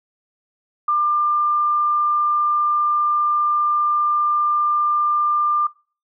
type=tone; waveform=sine; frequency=1195 Hz; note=D6; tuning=30 cents sharp; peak=-15 dBFS; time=0.88-5.67 s; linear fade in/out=5 ms; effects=noise-tail reverb RT60 0.4 s tail -24 dB re dry